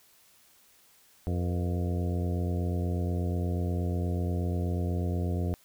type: harmonic tone with a mistuned harmonic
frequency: 88.3 Hz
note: F2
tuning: 20 cents sharp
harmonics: 1 / 2 / 3 / 4 / 5 / 6 / 7 / 8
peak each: -28 / -34 / -38 / -40 / -42 / -44 / -45 / -46 dBFS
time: 1.27-5.54 s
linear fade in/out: 0 ms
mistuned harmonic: 6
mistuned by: -80 cents
effects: white hiss -61 dBFS RMS until 5.64 s